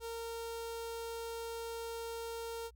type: tone with notch filter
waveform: sawtooth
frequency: 460.3 Hz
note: A#4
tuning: 22 cents flat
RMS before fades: -42 dBFS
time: 0-2.71 s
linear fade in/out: 50 ms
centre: 2000 Hz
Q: 1.7
effects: added 60 Hz sine -57 dBFS peak until 2.75 s